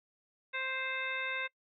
harmonic tone, 524 Hz, C5, 2 cents sharp, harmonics 1 / 2 / 3 / 4 / 5 / 7, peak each -45 / -44 / -39 / -38 / -40 / -45 dBFS, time 0.53-1.48 s, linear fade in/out 20 ms, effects noise-tail reverb RT60 0.1 s tail -22 dB re dry

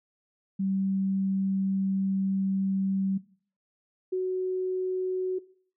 sine tone pair in turn, 193.1 / 371.1 Hz, G3 / F#4, -26 / +5 cents, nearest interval major seventh, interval 1131 cents, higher second, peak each -25 dBFS, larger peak neither, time 0.59-3.18 / 4.12-5.39 s, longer first, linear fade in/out 10 ms, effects noise-tail reverb RT60 0.5 s tail -19 dB re dry

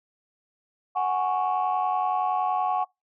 sine chord, F# suspended second, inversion none, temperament equal, 740 / 830.6 / 1108.7 Hz, F#5 / G#5 / C#6, 0 / 0 / 0 cents, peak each -24 / -27 / -27 dBFS, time 0.95-2.85 s, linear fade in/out 20 ms, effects noise-tail reverb RT60 0.2 s tail -26 dB re dry + tanh soft clip ceiling -16 dBFS

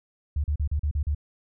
sine tone bursts, 73.6 Hz, D2, 4 cents sharp, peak -22 dBFS, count 7, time 0.36-1.148 s, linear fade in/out 5 ms, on 80 ms, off 38 ms, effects none

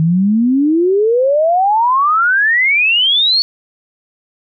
sine exponential sweep, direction up, 155.56 to 4469 Hz, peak -9 dBFS, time 0-3.42 s, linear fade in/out 0 ms, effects none

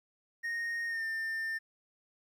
triangle tone with pitch glide, 1857 to 1800 Hz, A#6 to A6, -7 to +39 cents, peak -31 dBFS, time 0.43-1.59 s, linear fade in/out 20 ms, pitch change -54 cents, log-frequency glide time 0.87-1.04 s, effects 12-bit

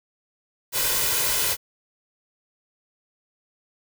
white noise with comb filter, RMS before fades -23 dBFS, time 0.72-1.57 s, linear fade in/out 50 ms, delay 2 ms, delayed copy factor +0.6, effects none

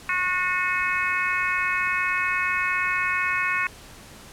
harmonic tone, 364.3 Hz, F#4, 27 cents flat, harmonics 3 / 4 / 5 / 6 / 7, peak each -28 / -28 / -28 / -28 / -28 dBFS, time 0.09-3.67 s, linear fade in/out 2 ms, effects pink hiss -45 dBFS RMS until 4.32 s + low-pass 12000 Hz 12 dB/octave

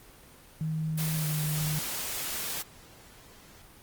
sine tone with pitch glide, 157.7 to 152.59 Hz, D#3 to D#3, +24 to -33 cents, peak -28 dBFS, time 0.61-1.79 s, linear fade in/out 0 ms, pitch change -57 cents, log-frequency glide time 1.18-1.25 s
white noise, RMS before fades -34 dBFS, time 0.97-2.63 s, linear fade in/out 20 ms
effects pink hiss -53 dBFS RMS until 3.82 s + Opus 24 kbps

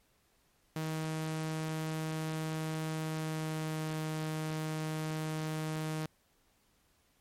sawtooth tone with pitch glide, 157.9 to 156.45 Hz, D#3 to D#3, +26 to +10 cents, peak -30 dBFS, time 0.76-6.06 s, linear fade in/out 2 ms, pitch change -16 cents, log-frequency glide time 2.94-4 s, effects pink hiss -71 dBFS RMS until 7.2 s + MP3 64 kbps

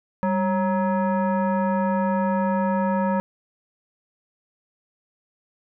sine tone with frequency modulation, 196.3 Hz, G3, 3 cents sharp, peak -19 dBFS, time 0.23-3.2 s, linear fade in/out 0 ms, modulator 743 Hz, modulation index 1.1, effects none

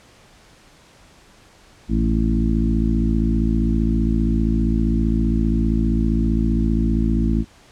harmonic tone with a mistuned harmonic, 55.2 Hz, A1, 6 cents sharp, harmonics 1 / 2 / 3 / 4 / 5 / 6, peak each -19 / -27 / -25 / -21 / -26 / -27 dBFS, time 1.88-7.45 s, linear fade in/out 50 ms, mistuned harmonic 2, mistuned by +48 cents, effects pink hiss -50 dBFS RMS until 7.71 s + low-pass 8000 Hz 12 dB/octave

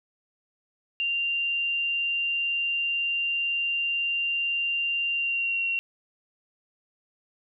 sine tone with pitch glide, 2781 to 2743 Hz, F7 to F7, -8 to -32 cents, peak -24 dBFS, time 1-5.79 s, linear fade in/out 0 ms, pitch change -24 cents, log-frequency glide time 5.11-5.65 s, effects none

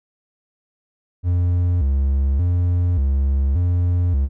triangle tone with vibrato, 77.78 Hz, D#2, in tune, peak -13 dBFS, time 1.23-4.29 s, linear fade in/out 50 ms, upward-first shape square, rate 0.86 Hz, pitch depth 220 cents each way, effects none

